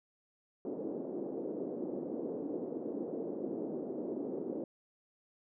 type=band-pass noise; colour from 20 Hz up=pink; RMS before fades=-39 dBFS; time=0.65-4.64 s; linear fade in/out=2 ms; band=260 to 470 Hz; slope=24 dB/octave; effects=none